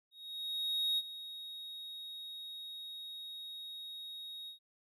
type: tone with ADSR envelope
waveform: triangle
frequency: 3760 Hz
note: A#7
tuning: 14 cents sharp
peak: -28 dBFS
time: 0.11-4.59 s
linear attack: 870 ms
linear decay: 37 ms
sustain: -14 dB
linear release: 110 ms
effects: none